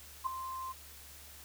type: tone with ADSR envelope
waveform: sine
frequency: 1046.5 Hz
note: C6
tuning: in tune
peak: -27 dBFS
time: 0.24-0.73 s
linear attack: 26 ms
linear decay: 4 ms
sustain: -11 dB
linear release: 18 ms
effects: added 72 Hz sine -57 dBFS peak until 1.44 s + white hiss -53 dBFS RMS until 1.44 s